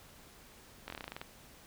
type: slowing click train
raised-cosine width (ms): 0.3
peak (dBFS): -25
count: 11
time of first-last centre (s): 0.88-1.215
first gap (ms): 21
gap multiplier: 1.1
effects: pink hiss -57 dBFS RMS until 1.66 s